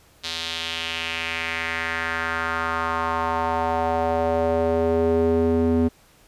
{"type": "tone with band-pass filter sweep", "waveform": "square", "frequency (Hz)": 82.4, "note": "E2", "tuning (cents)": 0, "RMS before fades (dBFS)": -23, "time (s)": [0.23, 5.89], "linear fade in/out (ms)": 20, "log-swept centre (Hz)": [4000, 300], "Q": 2.7, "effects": ["pink hiss -55 dBFS RMS until 6.27 s", "resampled to 32000 Hz"]}